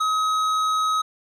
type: tone with tanh clipping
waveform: sine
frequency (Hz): 1271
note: D#6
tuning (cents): +36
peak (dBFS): -21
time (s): 0-1.02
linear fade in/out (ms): 10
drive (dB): 12
effects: none